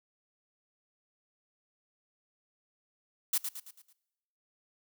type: noise with echo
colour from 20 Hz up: blue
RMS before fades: -28 dBFS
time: 3.33-3.38 s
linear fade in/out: 5 ms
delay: 110 ms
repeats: 5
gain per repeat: -7 dB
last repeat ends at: 3.93 s
effects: noise-tail reverb RT60 1.0 s tail -23 dB re dry